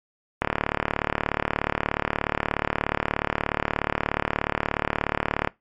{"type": "click train", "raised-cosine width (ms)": 0.5, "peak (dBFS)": -6, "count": 187, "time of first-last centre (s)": [0.42, 5.474], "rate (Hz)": 36.8, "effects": ["noise-tail reverb RT60 0.2 s tail -21 dB re dry", "MP3 64 kbps"]}